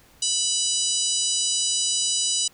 harmonic tone, 986 Hz, B5, 3 cents flat, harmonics 3 / 4 / 5 / 6 / 7 / 8 / 9, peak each -29 / -29 / -29 / -29 / -29 / -29 / -29 dBFS, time 0.22-2.48 s, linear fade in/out 5 ms, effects pink hiss -55 dBFS RMS until 2.53 s

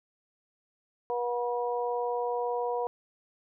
harmonic tone, 241.7 Hz, B3, 37 cents flat, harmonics 2 / 3 / 4, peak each -30 / -34 / -34 dBFS, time 1.1-2.87 s, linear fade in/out 0 ms, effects none

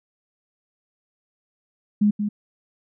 sine tone with echo, 207.7 Hz, G#3, in tune, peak -14 dBFS, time 2.01-2.11 s, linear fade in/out 10 ms, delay 180 ms, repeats 1, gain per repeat -7 dB, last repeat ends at 2.29 s, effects none

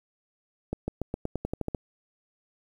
accelerating click train, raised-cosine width 2 ms, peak -16 dBFS, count 11, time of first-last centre 0.73-1.748 s, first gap 150 ms, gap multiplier 0.91, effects 9-bit

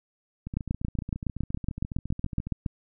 two click trains, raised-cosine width 5 ms, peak -14 / -22 dBFS, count 16 / 30, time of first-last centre 0.57-2.662 / 0.47-2.47 s, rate 7.17 / 14.5 Hz, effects none

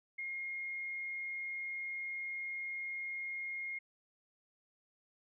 sine tone, 2140 Hz, C7, 38 cents sharp, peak -38 dBFS, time 0.18-3.79 s, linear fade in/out 10 ms, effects none

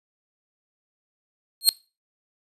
sawtooth tone with exponential growth, 4233 Hz, C8, 19 cents sharp, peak -5 dBFS, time 1.61-1.69 s, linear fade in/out 0 ms, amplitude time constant 16 ms, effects noise-tail reverb RT60 0.3 s tail -22 dB re dry + resampled to 32000 Hz

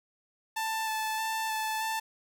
sawtooth tone with vibrato, 880 Hz, A5, in tune, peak -26 dBFS, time 0.56-2 s, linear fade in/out 10 ms, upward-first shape square, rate 1.6 Hz, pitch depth 12 cents each way, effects 9-bit

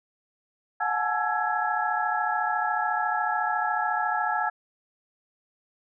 sine tone cluster, 727 / 839 / 873 / 1334 / 1669 Hz, F#5 / G#5 / A5 / E6 / G#6, -31 / +17 / -14 / +20 / +8 cents, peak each -30 dBFS, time 0.8-4.5 s, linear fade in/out 10 ms, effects none

